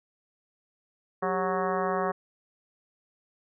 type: harmonic tone with a mistuned harmonic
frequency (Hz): 185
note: F#3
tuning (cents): 0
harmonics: 1 / 2 / 3 / 4 / 5 / 6 / 7 / 8 / 9 / 10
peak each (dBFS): -35 / -31 / -32 / -32 / -38 / -32 / -38 / -43 / -41 / -43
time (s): 1.22-2.12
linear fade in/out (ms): 10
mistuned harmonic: 2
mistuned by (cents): +110
effects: none